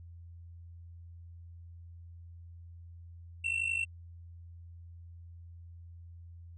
triangle tone with amplitude modulation, 2704 Hz, E7, 43 cents sharp, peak -25 dBFS, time 3.44-3.85 s, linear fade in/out 10 ms, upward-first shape sine, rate 51.5 Hz, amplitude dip 75%, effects added 85 Hz sine -47 dBFS peak until 6.57 s + resampled to 24000 Hz

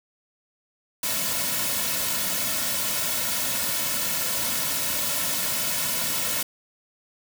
white noise with comb filter, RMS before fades -26 dBFS, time 1.03-6.43 s, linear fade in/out 5 ms, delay 2.5 ms, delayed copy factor -0.7, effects none

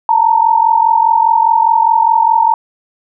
sine tone pair together, 887.4 / 932.3 Hz, A5 / A#5, +14 / 0 cents, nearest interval minor second, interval 86 cents, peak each -10 dBFS, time 0.09-2.54 s, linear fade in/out 2 ms, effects none

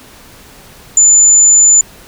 sine tone, 7040 Hz, A8, in tune, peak -3 dBFS, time 0.97-1.81 s, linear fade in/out 2 ms, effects pink hiss -38 dBFS RMS until 2.07 s

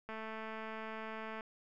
click train, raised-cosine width 0.5 ms, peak -30 dBFS, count 291, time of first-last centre 0.09-1.408 s, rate 220 Hz, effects none

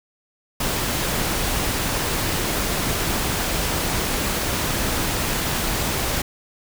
pink noise, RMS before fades -23 dBFS, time 0.6-6.22 s, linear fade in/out 5 ms, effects none

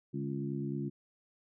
harmonic tone with a mistuned harmonic, 69.3 Hz, C#2, in tune, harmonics 2 / 3 / 4 / 5, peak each -37 / -39 / -40 / -41 dBFS, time 0.13-0.9 s, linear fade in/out 20 ms, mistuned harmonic 2, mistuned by +61 cents, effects none

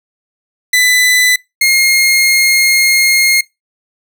sawtooth tone pair in turn, 1998 / 2140 Hz, B6 / C7, +20 / +38 cents, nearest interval minor second, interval 118 cents, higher second, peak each -4 dBFS, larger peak neither, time 0.73-1.36 / 1.61-3.41 s, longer second, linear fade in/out 5 ms, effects noise-tail reverb RT60 0.2 s tail -23 dB re dry

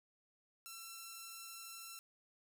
5% pulse tone, 1347 Hz, E6, 37 cents sharp, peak -37 dBFS, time 0.66-1.99 s, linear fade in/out 0 ms, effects none

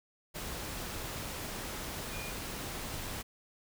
sine tone in noise, 2433 Hz, D#7, 39 cents flat, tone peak -45 dBFS, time 2.11-2.32 s, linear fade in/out 20 ms, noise pink, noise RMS -40 dBFS, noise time 0.34-3.23 s, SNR -8 dB, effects none

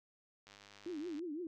click train, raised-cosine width 0.2 ms, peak -39 dBFS, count 74, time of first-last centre 0.47-1.193 s, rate 101 Hz
sine tone with vibrato, 323.5 Hz, E4, 32 cents flat, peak -39 dBFS, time 0.86-1.47 s, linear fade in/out 2 ms, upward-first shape triangle, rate 5.9 Hz, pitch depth 240 cents each way
effects none

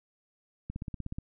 click train, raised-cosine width 5 ms, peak -24 dBFS, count 9, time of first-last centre 0.7-1.185 s, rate 16.5 Hz, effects none

